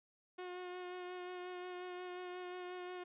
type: tone with vibrato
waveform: sawtooth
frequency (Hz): 361.1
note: F#4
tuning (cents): -42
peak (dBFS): -40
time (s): 0.38-3.04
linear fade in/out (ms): 10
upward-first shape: sine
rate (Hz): 5.6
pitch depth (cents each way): 17
effects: resampled to 8000 Hz